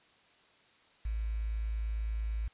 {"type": "tone with quantisation", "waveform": "sine", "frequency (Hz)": 54.5, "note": "A1", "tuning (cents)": -16, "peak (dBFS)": -31, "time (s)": [1.05, 2.48], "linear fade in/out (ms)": 5, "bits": 9, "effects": ["white hiss -64 dBFS RMS until 2.53 s", "resampled to 8000 Hz"]}